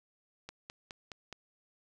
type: click train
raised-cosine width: 0.2 ms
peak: -26 dBFS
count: 5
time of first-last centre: 0.49-1.327 s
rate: 4.78 Hz
effects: none